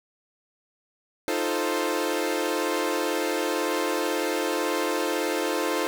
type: chord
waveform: sawtooth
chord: F dominant seventh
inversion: third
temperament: equal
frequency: 311.1 / 349.2 / 440 / 523.3 Hz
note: Eb4 / F4 / A4 / C5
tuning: 0 / 0 / 0 / 0 cents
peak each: -26 dBFS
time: 1.28-5.87 s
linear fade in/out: 0 ms
effects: none